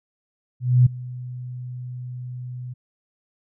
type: tone with ADSR envelope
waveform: sine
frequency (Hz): 124.8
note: B2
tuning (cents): +19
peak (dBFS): -9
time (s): 0.6-2.74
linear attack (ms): 260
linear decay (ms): 9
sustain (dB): -21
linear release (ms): 15
effects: none